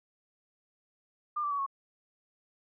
sine tone with pitch steps, 1200 / 1165.8 / 1132.6 / 1100.4 Hz, D6 / D6 / C#6 / C#6, +37 / -13 / +37 / -13 cents, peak -29 dBFS, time 1.36-1.664 s, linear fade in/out 10 ms, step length 76 ms, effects none

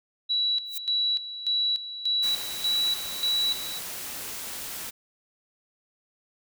sine tone with tremolo, 3922 Hz, B7, 13 cents flat, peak -22 dBFS, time 0.29-3.8 s, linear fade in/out 20 ms, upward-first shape square, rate 1.7 Hz, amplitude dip 75%
violet noise with exponential growth, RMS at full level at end -28 dBFS, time 0.65-0.78 s, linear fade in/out 5 ms, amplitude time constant 27 ms
white noise, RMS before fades -36 dBFS, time 2.22-4.91 s, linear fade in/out 20 ms
effects none

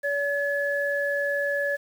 sine tone pair together, 570 / 1708.1 Hz, C#5 / G#6, +48 / +48 cents, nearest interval octave + perfect fifth, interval 1900 cents, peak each -26 dBFS, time 0.03-1.77 s, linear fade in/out 20 ms, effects 8-bit

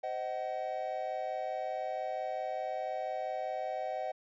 triangle chord, C diminished, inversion none, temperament just, 523.3 / 627.9 / 753.5 Hz, C5 / Eb5 / Gb5, 0 / +16 / +31 cents, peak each -39 / -36 / -35 dBFS, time 0.03-4.12 s, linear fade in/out 10 ms, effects resampled to 16000 Hz

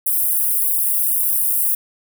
white high-pass noise, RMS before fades -18 dBFS, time 0.06-1.75 s, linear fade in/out 5 ms, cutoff 9500 Hz, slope 48 dB/octave, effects none

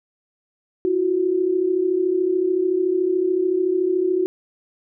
sine tone pair together, 336.3 / 370 Hz, E4 / F#4, +35 / 0 cents, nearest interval major second, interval 165 cents, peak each -23 / -18 dBFS, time 0.85-4.26 s, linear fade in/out 0 ms, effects none

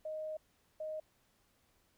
sine tone bursts at uneven times, 622.3 Hz, D#5, in tune, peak -38 dBFS, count 2, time 0.05-0.37 / 0.8-1 s, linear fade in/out 5 ms, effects pink hiss -73 dBFS RMS until 1.97 s

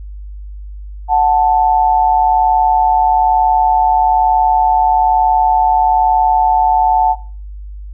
sine tone pair together, 738.9 / 880 Hz, F#5 / A5, -3 / 0 cents, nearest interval minor third, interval 303 cents, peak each -11 dBFS, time 1.08-7.16 s, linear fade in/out 50 ms, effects noise-tail reverb RT60 0.4 s tail -19 dB re dry + added 50 Hz sine -26 dBFS peak until 7.93 s

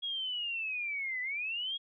sine linear two-way sweep, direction down then up, 3322 to 1975.5 to 3322 Hz, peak -33 dBFS, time 0.02-1.78 s, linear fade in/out 20 ms, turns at 1.21 s, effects none

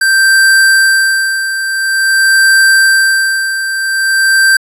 square tone with tremolo, 1568 Hz, G6, in tune, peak -5 dBFS, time 0.01-4.57 s, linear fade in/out 5 ms, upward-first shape sine, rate 0.48 Hz, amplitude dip 65%, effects resampled to 32000 Hz

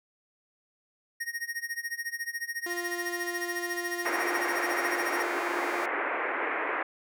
square tone with tremolo, 1866 Hz, A#6, 1 cent sharp, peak -30 dBFS, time 1.2-5.23 s, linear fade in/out 10 ms, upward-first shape sine, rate 14 Hz, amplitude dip 90%
sawtooth tone, 349.2 Hz, F4, in tune, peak -30 dBFS, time 2.66-5.86 s, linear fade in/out 5 ms
white band-pass noise, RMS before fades -31 dBFS, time 4.05-6.83 s, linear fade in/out 5 ms, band 290 to 2200 Hz, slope 48 dB/octave
effects none

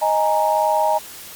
sine chord, D# suspended fourth, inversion none, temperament equal, 622.3 / 830.6 / 932.3 Hz, D#5 / G#5 / A#5, 0 / 0 / 0 cents, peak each -19 dBFS, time 0.01-0.99 s, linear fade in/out 20 ms, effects white hiss -37 dBFS RMS until 1.35 s + MP3 96 kbps

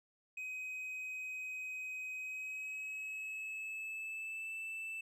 triangle tone with pitch glide, 2521 to 2645 Hz, D#7 to E7, +22 to +5 cents, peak -39 dBFS, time 0.37-5.01 s, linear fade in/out 5 ms, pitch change +83 cents, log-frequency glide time 2.15-4.54 s, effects none

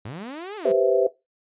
sawtooth linear two-way sweep, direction up then down, 92.5 to 440 to 167.5 Hz, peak -29 dBFS, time 0.05-0.72 s, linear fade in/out 5 ms, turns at 0.56 s
sine chord, C major seventh, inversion second, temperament equal, 392 / 493.9 / 523.3 / 659.3 Hz, G4 / B4 / C5 / E5, 0 / 0 / 0 / 0 cents, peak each -22 dBFS, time 0.65-1.07 s, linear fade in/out 5 ms
effects noise-tail reverb RT60 0.2 s tail -17 dB re dry + resampled to 8000 Hz

